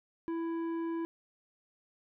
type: tone with tanh clipping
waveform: sine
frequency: 331.5 Hz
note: E4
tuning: 10 cents sharp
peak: -34 dBFS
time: 0.28-1.05 s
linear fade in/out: 0 ms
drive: 10 dB
effects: none